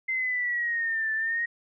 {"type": "exponential two-way sweep", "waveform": "sine", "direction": "down then up", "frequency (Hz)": [2080, 1755, 1888], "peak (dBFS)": -25, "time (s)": [0.08, 1.46], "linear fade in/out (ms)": 10, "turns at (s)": 1.13, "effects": []}